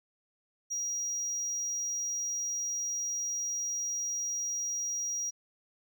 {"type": "tone", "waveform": "triangle", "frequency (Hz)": 5730, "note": "F8", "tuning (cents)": 44, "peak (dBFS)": -30, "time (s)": [0.7, 5.31], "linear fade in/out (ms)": 20, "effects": []}